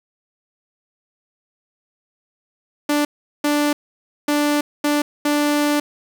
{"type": "tone bursts at uneven times", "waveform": "sawtooth", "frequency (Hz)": 293.7, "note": "D4", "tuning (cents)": 0, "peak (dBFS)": -12, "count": 5, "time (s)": [[2.89, 3.05], [3.44, 3.73], [4.28, 4.61], [4.84, 5.02], [5.25, 5.8]], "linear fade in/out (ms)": 5, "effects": ["7-bit"]}